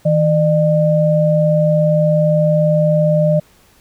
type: tone pair together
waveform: sine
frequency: 159.7 / 602.9 Hz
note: D#3 / D5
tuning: +45 / +45 cents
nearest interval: octave + major seventh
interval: 2300 cents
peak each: -13 dBFS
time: 0.05-3.4 s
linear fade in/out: 10 ms
effects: pink hiss -51 dBFS RMS until 3.8 s